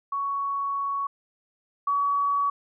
sine tone pair in turn, 1116 / 1132.9 Hz, C#6 / C#6, +11 / +37 cents, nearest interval unison, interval 26 cents, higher second, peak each -25 / -21 dBFS, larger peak second, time 0.12-1.07 / 1.87-2.5 s, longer first, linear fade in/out 5 ms, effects none

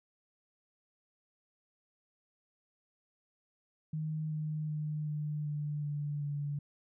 sine tone with pitch steps, 155.56 / 153.68 / 151.83 / 150 / 148.19 / 146.41 / 144.64 Hz, D#3 / D#3 / D#3 / D3 / D3 / D3 / D3, 0 / -21 / -42 / +37 / +16 / -5 / -26 cents, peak -33 dBFS, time 3.93-6.59 s, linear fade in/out 5 ms, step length 380 ms, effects none

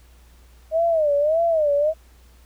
sine tone with vibrato, 622.3 Hz, D#5, in tune, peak -16 dBFS, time 0.71-1.94 s, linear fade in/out 50 ms, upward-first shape sine, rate 1.7 Hz, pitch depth 150 cents each way, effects added 60 Hz sine -48 dBFS peak until 2.45 s + pink hiss -57 dBFS RMS until 2.45 s

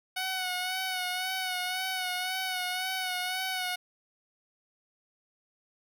10% pulse tone with vibrato, 740 Hz, F#5, in tune, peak -22 dBFS, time 0.16-3.76 s, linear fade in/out 10 ms, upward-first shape sine, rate 1.9 Hz, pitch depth 37 cents each way, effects none

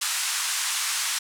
white band-pass noise, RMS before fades -27 dBFS, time 0.01-1.19 s, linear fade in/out 10 ms, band 1000 to 9800 Hz, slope 24 dB/octave, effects none

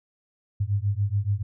sine beating tone pair, 98 / 105 Hz, G2 / G#2, 0 / +19 cents, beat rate 7 Hz, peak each -25 dBFS, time 0.6-1.43 s, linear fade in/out 10 ms, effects none

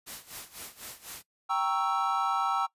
white noise with tremolo, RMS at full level -40 dBFS, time 0.06-1.23 s, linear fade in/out 20 ms, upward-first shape sine, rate 4 Hz, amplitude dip 85%
triangle chord, G diminished seventh, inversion none, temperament equal, 784 / 932.3 / 1108.7 / 1318.5 Hz, G5 / Bb5 / Db6 / Fb6, 0 / 0 / 0 / 0 cents, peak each -29 / -31 / -32 / -27 dBFS, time 1.49-2.67 s, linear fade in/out 20 ms
effects noise-tail reverb RT60 0.1 s tail -20 dB re dry + resampled to 32000 Hz

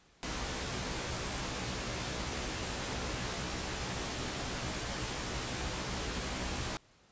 pink noise with comb filter, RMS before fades -37 dBFS, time 0.23-6.77 s, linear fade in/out 0 ms, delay 16 ms, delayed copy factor +0.65, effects pink hiss -64 dBFS RMS until 7.11 s + resampled to 16000 Hz

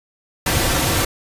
pink noise with comb filter, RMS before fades -18 dBFS, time 0.46-1.05 s, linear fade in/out 5 ms, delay 4.8 ms, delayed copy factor -0.5, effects resampled to 32000 Hz

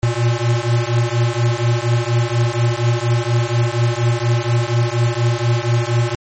square beating tone pair, 116.54 / 120.74 Hz, A#2 / B2, 0 / -39 cents, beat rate 4.2 Hz, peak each -18 dBFS, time 0.03-6.15 s, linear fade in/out 0 ms, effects MP3 32 kbps

